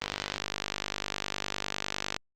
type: click train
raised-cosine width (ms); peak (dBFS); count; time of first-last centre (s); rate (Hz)
0.2; -12; 108; 0.02-2.164; 49.9
effects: Opus 32 kbps